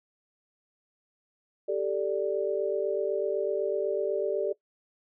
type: chord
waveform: sine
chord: G suspended second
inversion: none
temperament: equal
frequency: 392 / 440 / 587.3 Hz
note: G4 / A4 / D5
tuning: 0 / 0 / 0 cents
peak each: -30 dBFS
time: 1.68-4.53 s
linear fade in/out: 10 ms
effects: noise-tail reverb RT60 0.1 s tail -19 dB re dry